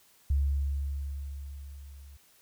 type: tone with level ramp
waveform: sine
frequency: 70 Hz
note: C#2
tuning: 18 cents sharp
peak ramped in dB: -22 to -47 dBFS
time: 0.3-2.17 s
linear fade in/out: 5 ms
effects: white hiss -62 dBFS RMS until 2.41 s